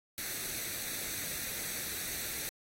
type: noise with comb filter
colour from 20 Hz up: white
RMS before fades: -38 dBFS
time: 0.18-2.49 s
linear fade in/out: 0 ms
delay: 0.49 ms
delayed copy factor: +0.6
effects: AAC 48 kbps

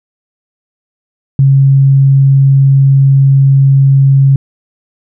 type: tone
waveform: sine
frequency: 136.6 Hz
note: C#3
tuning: 25 cents flat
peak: -3 dBFS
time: 1.39-4.36 s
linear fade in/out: 2 ms
effects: none

